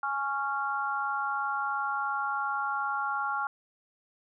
sine chord, Db major, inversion second, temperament just, 831.5 / 1108.7 / 1385.9 Hz, Ab5 / Db6 / F6, +2 / 0 / -14 cents, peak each -33 / -34 / -31 dBFS, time 0.03-3.47 s, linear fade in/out 2 ms, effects none

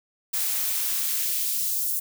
blue noise with high-pass filter sweep, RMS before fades -26 dBFS, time 0.33-2 s, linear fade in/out 10 ms, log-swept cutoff 260 to 7900 Hz, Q 0.73, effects none

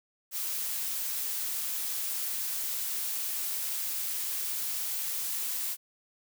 blue noise, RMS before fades -33 dBFS, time 0.31-5.77 s, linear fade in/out 50 ms, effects none

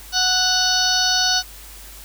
harmonic tone with a mistuned harmonic, 740 Hz, F#5, in tune, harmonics 1 / 2 / 4 / 5 / 6 / 7 / 8, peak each -25 / -23 / -26 / -25 / -20 / -25 / -24 dBFS, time 0.12-1.43 s, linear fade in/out 50 ms, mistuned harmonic 7, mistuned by +30 cents, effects added 50 Hz sine -41 dBFS peak until 2.04 s + white hiss -41 dBFS RMS until 2.04 s

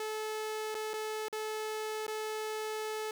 sawtooth tone with dropouts, 432.8 Hz, A4, 29 cents flat, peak -31 dBFS, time 0-3.11 s, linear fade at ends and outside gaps 2 ms, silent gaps 0.745-0.75 / 0.934-0.938 / 1.284-1.327 / 2.067-2.079 s, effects none

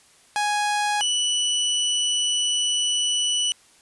sawtooth tone pair in turn, 830.6 / 2962 Hz, G#5 / F#7, 0 / +1 cents, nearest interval octave + minor seventh, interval 2201 cents, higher second, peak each -17 dBFS, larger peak neither, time 0.36-1.01 / 1.01-3.52 s, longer second, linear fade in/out 0 ms, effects white hiss -55 dBFS RMS until 3.81 s + resampled to 24000 Hz

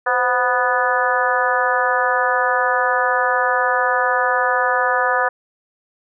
harmonic tone with a mistuned harmonic, 246.9 Hz, B3, in tune, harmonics 2 / 3 / 4 / 5 / 6 / 7, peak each -22 / -22 / -22 / -22 / -22 / -22 dBFS, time 0.06-5.29 s, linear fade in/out 10 ms, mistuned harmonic 2, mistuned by +69 cents, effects none

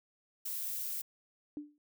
violet noise, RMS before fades -38 dBFS, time 0.45-1.02 s, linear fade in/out 10 ms
sine tone with exponential decay, 295.4 Hz, D4, 10 cents sharp, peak -35 dBFS, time 1.57-1.78 s, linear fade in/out 1 ms, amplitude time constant 45 ms
effects none

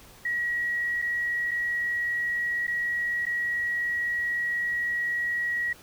sine tone with dropouts, 1912 Hz, A#6, 43 cents sharp, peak -25 dBFS, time 0.25-5.73 s, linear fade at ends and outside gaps 5 ms, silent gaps 1.018-1.022 / 1.511-1.514 / 2.669-2.678 / 3.255-3.265 s, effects pink hiss -51 dBFS RMS until 5.82 s

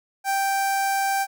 sawtooth tone with notch filter, 784 Hz, G5, in tune, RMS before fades -23 dBFS, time 0.24-1.27 s, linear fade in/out 50 ms, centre 3400 Hz, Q 1.2, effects none

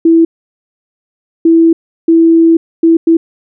sine tone bursts at uneven times, 329.6 Hz, E4, in tune, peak -3 dBFS, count 5, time 0.05-0.25 / 1.45-1.73 / 2.08-2.57 / 2.83-2.97 / 3.07-3.17 s, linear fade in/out 5 ms, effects none

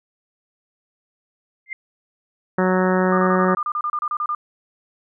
sine tone with exponential growth, 2093 Hz, C7, in tune, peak -22 dBFS, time 1.66-1.73 s, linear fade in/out 2 ms, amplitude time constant 15 ms
harmonic tone, 185 Hz, F#3, in tune, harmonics 1 / 2 / 3 / 4 / 5 / 6 / 7 / 8 / 9 / 10, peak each -19 / -21 / -23 / -29 / -27 / -31 / -28 / -30 / -31 / -32 dBFS, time 2.58-3.55 s, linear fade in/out 5 ms
sine tone bursts, 1206 Hz, D6, 46 cents sharp, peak -20 dBFS, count 14, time 3.12-4.349 s, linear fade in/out 2 ms, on 59 ms, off 31 ms
effects none

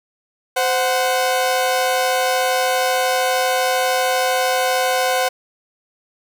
sawtooth tone pair together, 517 / 739.1 Hz, C5 / F#5, -21 / -2 cents, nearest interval tritone, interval 619 cents, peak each -15 dBFS, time 0.56-5.29 s, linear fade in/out 10 ms, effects none

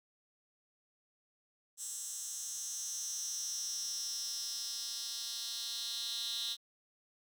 10% pulse tone with high-pass filter sweep, 233.1 Hz, A#3, in tune, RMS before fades -40 dBFS, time 1.77-6.57 s, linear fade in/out 50 ms, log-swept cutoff 7300 to 3900 Hz, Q 5.6, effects none

